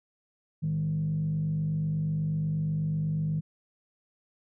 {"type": "tone with frequency modulation", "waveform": "sine", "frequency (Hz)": 156.4, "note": "D#3", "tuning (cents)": 9, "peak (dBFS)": -25, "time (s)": [0.62, 3.41], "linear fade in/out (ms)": 20, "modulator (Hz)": 48.2, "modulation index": 0.48, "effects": ["tanh soft clip ceiling -21 dBFS"]}